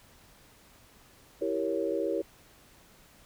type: chord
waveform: sine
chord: E diminished seventh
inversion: none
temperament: equal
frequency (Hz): 329.6 / 392 / 466.2 / 554.4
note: E4 / G4 / Bb4 / Db5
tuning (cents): 0 / 0 / 0 / 0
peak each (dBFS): -33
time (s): 1.41-2.22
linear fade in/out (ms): 10
effects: pink hiss -58 dBFS RMS until 3.25 s